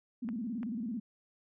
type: tone with vibrato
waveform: sine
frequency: 228.9 Hz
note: A#3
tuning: 31 cents flat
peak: -34 dBFS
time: 0.22-1 s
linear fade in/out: 10 ms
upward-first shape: square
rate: 18 Hz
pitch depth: 150 cents each way
type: clicks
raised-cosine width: 0.5 ms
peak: -33 dBFS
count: 2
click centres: 0.289 / 0.631 s
effects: none